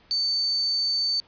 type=tone; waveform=sine; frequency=4537 Hz; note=C#8; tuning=39 cents sharp; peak=-21 dBFS; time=0.11-1.2 s; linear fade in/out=0 ms; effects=pink hiss -57 dBFS RMS until 1.27 s + resampled to 11025 Hz